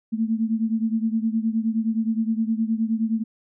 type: beating tone pair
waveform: sine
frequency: 220.8 / 230.4 Hz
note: A3 / A#3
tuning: +6 / -20 cents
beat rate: 9.6 Hz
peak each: -22 / -25 dBFS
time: 0.12-3.24 s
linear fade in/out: 20 ms
effects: none